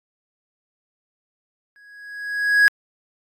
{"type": "tone with exponential growth", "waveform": "triangle", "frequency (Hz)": 1661.2, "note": "G#6", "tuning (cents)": 0, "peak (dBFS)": -7, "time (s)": [1.76, 2.68], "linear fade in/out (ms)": 0, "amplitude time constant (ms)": 200, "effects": ["AAC 64 kbps"]}